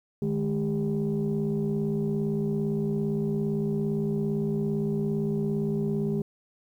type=tone cluster; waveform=sine; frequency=152.6 / 210.2 / 399.5 Hz; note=D#3 / G#3 / G4; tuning=-33 / +21 / +33 cents; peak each=-28 / -27 / -29 dBFS; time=0.22-6.22 s; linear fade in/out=2 ms; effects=tanh soft clip ceiling -19 dBFS + 10-bit